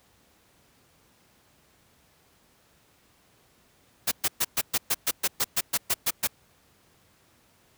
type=noise bursts; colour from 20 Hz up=white; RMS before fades=-24 dBFS; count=14; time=4.07-6.274 s; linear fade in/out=10 ms; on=46 ms; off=120 ms; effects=pink hiss -62 dBFS RMS until 7.77 s + high-pass 60 Hz 12 dB/octave